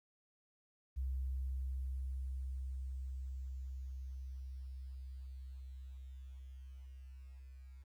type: tone with level ramp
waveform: sine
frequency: 65.4 Hz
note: C2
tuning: in tune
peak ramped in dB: -35 to -51 dBFS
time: 0.96-7.84 s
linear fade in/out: 20 ms
effects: 12-bit